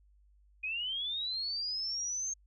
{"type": "linear sweep", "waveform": "sine", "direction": "up", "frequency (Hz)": [2461, 6440], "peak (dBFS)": -33, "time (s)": [0.63, 2.34], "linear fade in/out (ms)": 10, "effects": ["added 50 Hz sine -61 dBFS peak until 2.46 s"]}